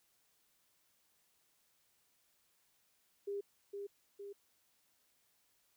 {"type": "tone with echo", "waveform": "sine", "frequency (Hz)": 402.2, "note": "G4", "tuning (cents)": 44, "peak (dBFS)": -37, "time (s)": [3.27, 3.41], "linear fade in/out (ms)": 10, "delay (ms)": 460, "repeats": 2, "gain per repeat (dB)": -4, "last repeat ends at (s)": 4.33, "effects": ["white hiss -75 dBFS RMS until 5.76 s"]}